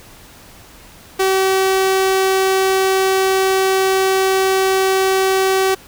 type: tone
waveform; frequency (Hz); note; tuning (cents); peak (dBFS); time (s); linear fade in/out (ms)
sawtooth; 382; G4; -45; -9; 1.19-5.75; 10
effects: pink hiss -42 dBFS RMS until 5.87 s